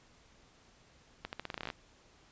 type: accelerating click train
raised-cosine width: 0.3 ms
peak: -22 dBFS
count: 13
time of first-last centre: 1.25-1.702 s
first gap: 79 ms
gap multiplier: 0.85
effects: pink hiss -63 dBFS RMS until 2.31 s + resampled to 16000 Hz